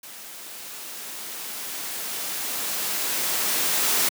white noise with level ramp, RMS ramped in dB -41 to -21 dBFS, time 0.03-4.09 s, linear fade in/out 5 ms, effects high-pass 200 Hz 12 dB/octave

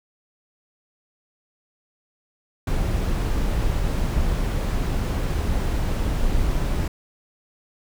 brown noise, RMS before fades -22 dBFS, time 2.67-6.88 s, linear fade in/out 5 ms, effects none

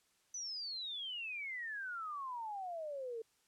sine exponential sweep, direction down, 6090 to 440 Hz, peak -40 dBFS, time 0.34-3.22 s, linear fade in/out 5 ms, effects white hiss -74 dBFS RMS until 3.47 s + low-pass 10000 Hz 12 dB/octave

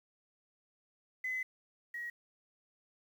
sine tone pair in turn, 2026 / 1901.4 Hz, B6 / A#6, +44 / +34 cents, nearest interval minor second, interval 110 cents, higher first, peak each -33 / -38 dBFS, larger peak first, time 1.24-1.43 / 1.94-2.1 s, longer first, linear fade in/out 5 ms, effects tanh soft clip ceiling -29 dBFS + 10-bit

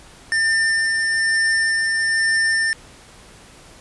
square tone with tremolo, 1797 Hz, A6, 36 cents sharp, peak -16 dBFS, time 0.32-2.73 s, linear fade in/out 0 ms, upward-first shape sine, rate 1.1 Hz, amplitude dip 25%, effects pink hiss -45 dBFS RMS until 3.8 s + resampled to 24000 Hz

